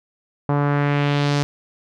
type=tone with low-pass filter sweep; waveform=sawtooth; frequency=144.1 Hz; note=D3; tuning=33 cents flat; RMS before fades=-19 dBFS; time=0.49-1.43 s; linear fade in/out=0 ms; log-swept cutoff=1000 to 5900 Hz; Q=1.6; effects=none